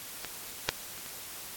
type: clicks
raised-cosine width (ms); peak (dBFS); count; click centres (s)
0.2; -19 / -6 / -28 / -24; 4; 0.247 / 0.69 / 0.978 / 1.062
effects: white hiss -43 dBFS RMS until 1.56 s + AAC 64 kbps